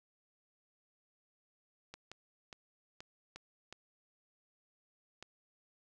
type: clicks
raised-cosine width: 0.2 ms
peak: -30 dBFS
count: 7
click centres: 1.94 / 2.116 / 2.528 / 3.005 / 3.36 / 3.726 / 5.226 s
effects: none